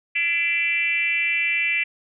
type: tone with frequency modulation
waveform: sine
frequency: 2349 Hz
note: D7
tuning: in tune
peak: -19 dBFS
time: 0.15-1.84 s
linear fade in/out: 10 ms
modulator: 325 Hz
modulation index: 1.1
effects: none